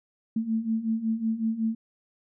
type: beating tone pair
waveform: sine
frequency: 220 / 225.4 Hz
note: A3 / A3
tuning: 0 / +42 cents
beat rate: 5.4 Hz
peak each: -30 / -26 dBFS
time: 0.36-1.75 s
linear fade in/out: 5 ms
effects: none